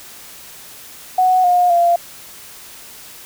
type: tone with pitch steps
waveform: sine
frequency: 740 / 714.8 / 690.4 Hz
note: F#5 / F5 / F5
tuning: 0 / +40 / -20 cents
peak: -10 dBFS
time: 1.18-1.96 s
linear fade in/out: 5 ms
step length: 260 ms
effects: white hiss -38 dBFS RMS until 3.25 s